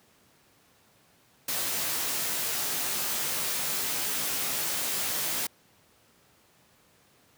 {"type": "noise with comb filter", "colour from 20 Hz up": "white", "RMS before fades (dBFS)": -30, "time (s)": [1.48, 5.47], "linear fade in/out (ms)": 5, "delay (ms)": 16, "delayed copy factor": -0.65, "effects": ["pink hiss -62 dBFS RMS until 7.37 s", "high-pass 100 Hz 12 dB/octave"]}